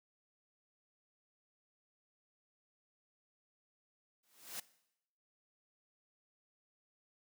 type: noise with exponential growth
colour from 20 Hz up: white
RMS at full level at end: -40 dBFS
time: 4.23-4.6 s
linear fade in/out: 5 ms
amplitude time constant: 80 ms
effects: noise-tail reverb RT60 0.8 s tail -19 dB re dry + high-pass 200 Hz 12 dB/octave